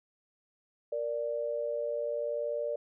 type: tone pair together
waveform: sine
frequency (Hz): 466.7 / 587.3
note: A#4 / D5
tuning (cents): +2 / 0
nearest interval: major third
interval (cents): 398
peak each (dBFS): -35 / -32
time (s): 0.92-2.76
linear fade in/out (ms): 5
effects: none